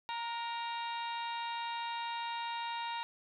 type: harmonic tone with a mistuned harmonic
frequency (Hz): 466.2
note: A#4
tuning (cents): 0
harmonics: 2 / 3 / 4 / 5 / 6 / 7 / 8 / 9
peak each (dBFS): -37 / -49 / -48 / -49 / -47 / -56 / -47 / -57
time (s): 0.09-3.03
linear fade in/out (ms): 0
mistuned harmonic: 3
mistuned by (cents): +34
effects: none